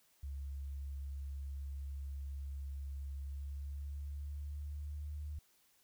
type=tone with pitch glide; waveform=sine; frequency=69.3 to 74.27 Hz; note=C#2 to D2; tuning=0 to +20 cents; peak=-40 dBFS; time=0.23-5.39 s; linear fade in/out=5 ms; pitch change=+120 cents; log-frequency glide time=3.15-5.16 s; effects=white hiss -71 dBFS RMS until 5.83 s